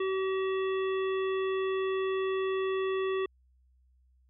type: harmonic tone with a mistuned harmonic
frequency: 381.4 Hz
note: G4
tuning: 47 cents flat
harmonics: 1 / 3 / 5 / 7 / 9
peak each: -28 / -38 / -42 / -45 / -47 dBFS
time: 0-3.26 s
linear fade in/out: 5 ms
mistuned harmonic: 9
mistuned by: -18 cents
effects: added 63 Hz sine -62 dBFS peak until 4.29 s